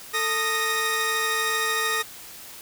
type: tone cluster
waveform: sawtooth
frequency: 444.3 / 1239 / 1865 Hz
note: A4 / D#6 / A#6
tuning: +17 / -8 / 0 cents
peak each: -27 / -23 / -22 dBFS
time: 0.13-2.03 s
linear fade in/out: 20 ms
effects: white hiss -42 dBFS RMS until 2.61 s